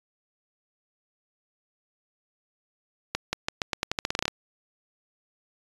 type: accelerating click train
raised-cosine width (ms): 0.2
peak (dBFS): -8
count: 15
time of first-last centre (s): 3.15-4.28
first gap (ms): 180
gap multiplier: 0.86
effects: resampled to 24000 Hz